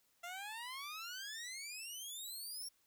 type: exponential sweep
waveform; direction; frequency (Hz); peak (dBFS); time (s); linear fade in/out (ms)
15% pulse; up; 681 to 5588; -38; 0.23-2.69; 10
effects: white hiss -75 dBFS RMS until 2.86 s